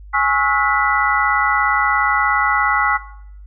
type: tone cluster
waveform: sine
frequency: 832 / 1100 / 1300 / 1437 / 1982 Hz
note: G#5 / C#6 / E6 / F6 / B6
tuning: +3 / -14 / -24 / +49 / +6 cents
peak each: -20 dBFS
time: 0.13-2.98 s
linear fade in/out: 20 ms
effects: noise-tail reverb RT60 0.7 s tail -17 dB re dry + added 50 Hz sine -35 dBFS peak until 3.46 s